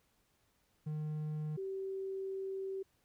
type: tone pair in turn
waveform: triangle / sine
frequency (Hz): 152.9 / 385.3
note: D#3 / G4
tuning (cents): -30 / -30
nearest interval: octave + major third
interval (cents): 1600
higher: second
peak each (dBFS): -34 / -37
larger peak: first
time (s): 0.86-1.57 / 1.57-2.83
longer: second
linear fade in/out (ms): 10
effects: pink hiss -75 dBFS RMS until 3.04 s

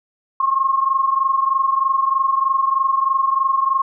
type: tone pair together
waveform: sine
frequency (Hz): 1071.8 / 1095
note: C6 / C#6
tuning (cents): +41 / -22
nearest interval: unison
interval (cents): 37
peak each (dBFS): -16 / -20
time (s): 0.4-3.82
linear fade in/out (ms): 5
effects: none

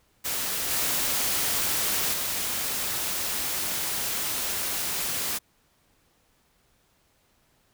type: noise with level steps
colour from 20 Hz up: white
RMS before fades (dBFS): -29 / -26 / -29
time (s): 0.24-5.39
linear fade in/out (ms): 20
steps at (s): 0.7 / 2.13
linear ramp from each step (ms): 10
effects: pink hiss -66 dBFS RMS until 7.73 s

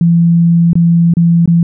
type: tone with dropouts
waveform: sine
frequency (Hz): 169.2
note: E3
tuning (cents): +45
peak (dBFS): -5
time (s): 0.01-1.63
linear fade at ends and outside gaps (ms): 2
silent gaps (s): 0.732-0.754 / 1.138-1.169 / 1.458-1.476
effects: none

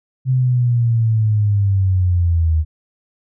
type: linear sweep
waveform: sine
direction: down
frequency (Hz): 130.81 to 77.3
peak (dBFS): -12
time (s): 0.25-2.65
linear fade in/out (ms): 50
effects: none

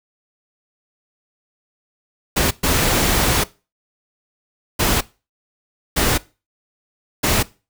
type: noise bursts at uneven times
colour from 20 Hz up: pink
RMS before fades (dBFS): -17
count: 5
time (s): 2.36-2.51 / 2.63-3.44 / 4.79-5.01 / 5.96-6.18 / 7.23-7.43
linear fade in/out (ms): 10
effects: noise-tail reverb RT60 0.3 s tail -20 dB re dry

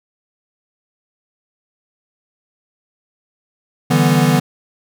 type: chord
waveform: square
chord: E minor seventh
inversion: third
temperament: equal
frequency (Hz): 146.83 / 164.81 / 196 / 246.9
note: D3 / E3 / G3 / B3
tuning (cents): 0 / 0 / 0 / 0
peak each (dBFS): -16 / -16 / -22 / -17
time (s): 3.9-4.4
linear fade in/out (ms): 10
effects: none

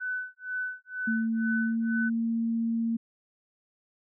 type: tone with tremolo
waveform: sine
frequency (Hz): 1503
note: F#6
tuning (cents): +27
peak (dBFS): -28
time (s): 0-2.1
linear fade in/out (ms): 20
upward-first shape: sine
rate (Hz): 2.1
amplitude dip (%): 100
type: tone with pitch glide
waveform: sine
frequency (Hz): 225.7 to 229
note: A3 to A#3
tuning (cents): +44 to -31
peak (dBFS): -25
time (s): 1.07-2.97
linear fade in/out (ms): 10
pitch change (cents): +25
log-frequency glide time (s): 1.39-1.98
effects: none

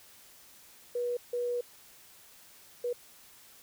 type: tone bursts at uneven times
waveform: sine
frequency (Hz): 485.3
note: B4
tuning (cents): -30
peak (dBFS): -29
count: 3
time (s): 0.95-1.17 / 1.33-1.61 / 2.84-2.93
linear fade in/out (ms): 5
effects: white hiss -56 dBFS RMS until 3.62 s

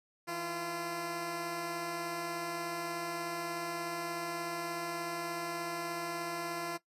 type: tone pair together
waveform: 10% pulse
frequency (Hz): 163.38 / 343.4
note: E3 / F4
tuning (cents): -15 / -29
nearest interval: octave + minor second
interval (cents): 1286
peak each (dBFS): -37 / -28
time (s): 0.27-6.78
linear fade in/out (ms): 20
effects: noise-tail reverb RT60 0.1 s tail -17 dB re dry + resampled to 32000 Hz

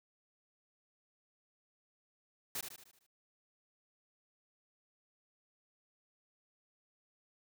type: noise with echo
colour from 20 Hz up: white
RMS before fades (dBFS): -39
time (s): 2.55-2.61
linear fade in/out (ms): 5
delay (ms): 76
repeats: 6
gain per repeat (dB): -6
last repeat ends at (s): 3.066
effects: none

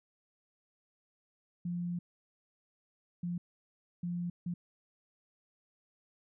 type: tone bursts at uneven times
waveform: sine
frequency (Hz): 174.61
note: F3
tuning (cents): 0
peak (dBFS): -33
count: 4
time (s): 1.65-1.99 / 3.23-3.38 / 4.03-4.3 / 4.46-4.54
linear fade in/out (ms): 5
effects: none

